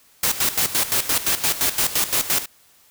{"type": "noise with tremolo", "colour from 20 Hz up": "white", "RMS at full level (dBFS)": -19, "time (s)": [0.23, 2.46], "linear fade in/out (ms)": 5, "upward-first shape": "square", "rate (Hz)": 5.8, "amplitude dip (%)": 75, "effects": ["white hiss -55 dBFS RMS until 2.9 s"]}